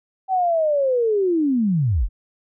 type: linear sweep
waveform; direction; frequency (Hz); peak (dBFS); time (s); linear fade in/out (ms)
sine; down; 772 to 30.87; -16; 0.28-2.09; 50
effects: none